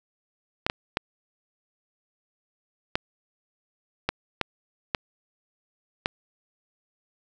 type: clicks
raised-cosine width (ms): 0.3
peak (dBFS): -7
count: 8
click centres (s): 0.665 / 0.699 / 0.971 / 2.955 / 4.09 / 4.413 / 4.948 / 6.059
effects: none